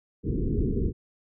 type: low-pass noise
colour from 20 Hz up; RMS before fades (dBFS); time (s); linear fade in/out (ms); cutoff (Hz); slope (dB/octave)
pink; -26; 0.23-0.93; 50; 450; 96
effects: none